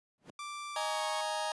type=noise with exponential growth; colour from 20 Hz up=brown; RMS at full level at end=-36 dBFS; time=0.18-0.3 s; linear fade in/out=1 ms; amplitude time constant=26 ms
type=tone with pitch glide; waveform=sawtooth; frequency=1174.7 to 1108.8 Hz; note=D6 to C#6; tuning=0 to 0 cents; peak=-36 dBFS; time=0.39-1.21 s; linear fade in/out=2 ms; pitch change=-100 cents; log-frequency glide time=0.72-1.04 s
type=chord; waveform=sawtooth; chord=D# suspended fourth; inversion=none; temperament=just; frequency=622.3 / 829.7 / 933.4 Hz; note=D#5 / G#5 / A#5; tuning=0 / -2 / +2 cents; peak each=-33 dBFS; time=0.76-1.52 s; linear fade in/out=2 ms
effects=high-pass 200 Hz 12 dB/octave + resampled to 24000 Hz